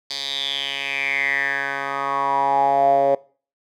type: tone with band-pass filter sweep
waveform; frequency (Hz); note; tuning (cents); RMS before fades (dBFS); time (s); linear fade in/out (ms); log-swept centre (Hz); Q
10% pulse; 138.59; C#3; 0; -21; 0.1-3.15; 5; 4400 to 580; 7.2
effects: noise-tail reverb RT60 0.4 s tail -21 dB re dry